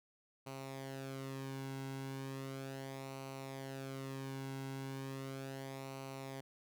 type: tone with flanger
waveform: sawtooth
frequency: 134.7 Hz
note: C#3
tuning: 49 cents flat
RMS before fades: -45 dBFS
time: 0.46-6.41 s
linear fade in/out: 10 ms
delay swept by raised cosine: 0.58 to 1.68 ms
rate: 0.36 Hz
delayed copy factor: -0.6
effects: none